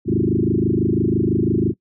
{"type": "tone with frequency modulation", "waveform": "sine", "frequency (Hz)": 224.3, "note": "A3", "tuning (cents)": 34, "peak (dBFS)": -14, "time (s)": [0.05, 1.74], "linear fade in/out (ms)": 50, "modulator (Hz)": 26, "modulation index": 5.8, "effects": ["noise-tail reverb RT60 0.1 s tail -21 dB re dry", "high-pass 100 Hz 12 dB/octave"]}